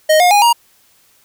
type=tone with pitch steps; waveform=square; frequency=622.3 / 714.8 / 821.1 / 943.2 Hz; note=D#5 / F5 / G#5 / A#5; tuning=0 / +40 / -20 / +20 cents; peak=-8 dBFS; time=0.09-0.53 s; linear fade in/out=10 ms; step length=110 ms; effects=white hiss -53 dBFS RMS until 1.24 s